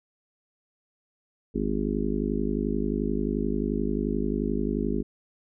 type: harmonic tone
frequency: 51.4 Hz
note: G#1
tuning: 17 cents flat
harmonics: 1 / 3 / 4 / 5 / 6 / 7 / 8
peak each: -32 / -36 / -30 / -30 / -35 / -33 / -33 dBFS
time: 1.54-5.03 s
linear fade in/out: 20 ms
effects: none